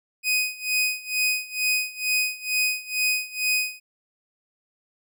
sawtooth tone with tremolo, 2500 Hz, D#7, 8 cents sharp, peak -16 dBFS, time 0.23-3.8 s, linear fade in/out 50 ms, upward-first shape sine, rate 2.2 Hz, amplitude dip 90%, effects none

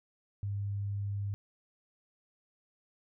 sine tone, 100.7 Hz, G2, 47 cents sharp, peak -32 dBFS, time 0.43-1.34 s, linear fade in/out 0 ms, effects none

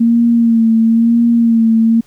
sine tone with vibrato, 229.7 Hz, A#3, 25 cents flat, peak -7 dBFS, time 0-2.01 s, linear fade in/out 10 ms, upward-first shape sine, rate 1 Hz, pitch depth 38 cents each way, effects pink hiss -51 dBFS RMS until 2.06 s

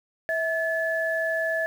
sine tone pair together, 650 / 1723.3 Hz, E5 / A6, -24 / -36 cents, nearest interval octave + perfect fourth, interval 1688 cents, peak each -26 dBFS, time 0.29-1.66 s, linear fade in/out 0 ms, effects 8-bit

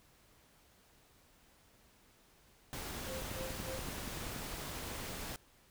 pink noise, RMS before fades -43 dBFS, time 2.73-5.36 s, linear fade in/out 0 ms
triangle tone with tremolo, 523.3 Hz, C5, in tune, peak -40 dBFS, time 3.05-3.81 s, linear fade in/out 50 ms, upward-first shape sine, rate 3.3 Hz, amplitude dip 100%
click train, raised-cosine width 3 ms, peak -32 dBFS, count 13, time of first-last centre 3.22-4.363 s, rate 10.5 Hz
effects pink hiss -66 dBFS RMS until 5.7 s

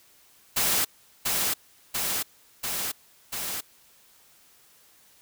white noise with echo, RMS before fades -24 dBFS, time 0.56-0.85 s, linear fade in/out 10 ms, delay 690 ms, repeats 4, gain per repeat -2 dB, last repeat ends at 3.61 s, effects white hiss -58 dBFS RMS until 5.21 s

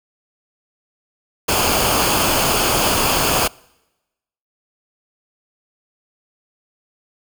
pink noise with comb filter, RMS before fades -17 dBFS, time 1.48-3.48 s, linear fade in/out 10 ms, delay 0.52 ms, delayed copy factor -0.55, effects noise-tail reverb RT60 1.0 s tail -26 dB re dry

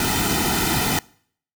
pink noise with comb filter, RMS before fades -21 dBFS, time 0-0.99 s, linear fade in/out 2 ms, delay 1.8 ms, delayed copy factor -0.8, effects noise-tail reverb RT60 0.6 s tail -24 dB re dry

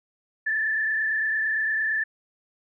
sine tone with frequency modulation, 1754 Hz, A6, 6 cents flat, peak -22 dBFS, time 0.46-2.04 s, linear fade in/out 10 ms, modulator 28.8 Hz, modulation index 1.5, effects none

